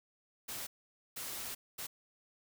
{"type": "noise bursts at uneven times", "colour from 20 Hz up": "white", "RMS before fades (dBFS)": -42, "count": 3, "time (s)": [[0.48, 0.67], [1.16, 1.55], [1.78, 1.87]], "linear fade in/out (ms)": 10, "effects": []}